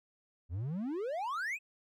triangle exponential sweep, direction up, 77.78 to 2637 Hz, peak -32 dBFS, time 0.49-1.59 s, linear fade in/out 50 ms, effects none

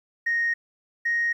sine tone pair in turn, 1863 / 1870.2 Hz, A#6 / A#6, -2 / +5 cents, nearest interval unison, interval 7 cents, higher second, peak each -20 dBFS, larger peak neither, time 0.26-0.54 / 1.05-1.33 s, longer neither, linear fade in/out 10 ms, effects tanh soft clip ceiling -17 dBFS + 10-bit

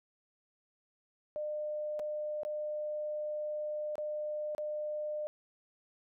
sine tone with dropouts, 603 Hz, D5, 46 cents sharp, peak -34 dBFS, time 1.36-5.27 s, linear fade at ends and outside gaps 0 ms, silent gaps 1.993-1.997 / 2.433-2.45 / 3.955-3.981 / 4.549-4.581 s, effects none

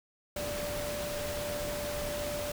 sine tone in noise, 587.3 Hz, D5, in tune, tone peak -35 dBFS, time 0.36-2.52 s, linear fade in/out 5 ms, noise pink, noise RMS -38 dBFS, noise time 0.36-2.52 s, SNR 0 dB, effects none

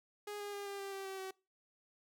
sawtooth tone with pitch steps, 413.8 / 408.8 / 403.9 / 399 / 394.2 / 389.4 / 384.8 / 380.1 Hz, G#4 / G#4 / G#4 / G4 / G4 / G4 / G4 / F#4, -6 / -27 / -48 / +31 / +10 / -12 / -32 / +47 cents, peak -38 dBFS, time 0.27-1.31 s, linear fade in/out 5 ms, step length 130 ms, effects noise-tail reverb RT60 0.3 s tail -24 dB re dry

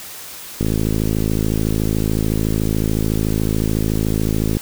click train, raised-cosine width 3 ms, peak -6 dBFS, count 214, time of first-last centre 0.61-4.569 s, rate 53.8 Hz, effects white hiss -34 dBFS RMS until 4.61 s

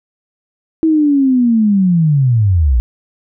sine linear sweep, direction down, 325.4 to 55 Hz, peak -8 dBFS, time 0.83-2.8 s, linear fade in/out 0 ms, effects none

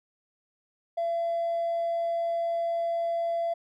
sine tone with hard clipping, 676 Hz, E5, 43 cents sharp, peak -26 dBFS, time 0.97-3.54 s, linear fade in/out 10 ms, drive 1 dB, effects none

